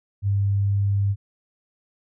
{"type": "tone", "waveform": "sine", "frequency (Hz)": 99.9, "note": "G2", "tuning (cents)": 33, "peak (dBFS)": -18, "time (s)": [0.22, 1.16], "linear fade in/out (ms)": 50, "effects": []}